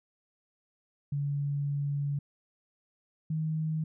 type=tone pair in turn; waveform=sine; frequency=142.7 / 157.23 Hz; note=D3 / D#3; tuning=-49 / +18 cents; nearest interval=major second; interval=167 cents; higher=second; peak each=-28 dBFS; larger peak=neither; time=1.12-2.19 / 3.3-3.84 s; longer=first; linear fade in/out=5 ms; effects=none